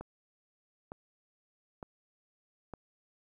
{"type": "click train", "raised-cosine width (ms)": 1, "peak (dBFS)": -28, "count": 4, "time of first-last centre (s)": [0.01, 2.737], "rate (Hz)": 1.1, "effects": ["11-bit"]}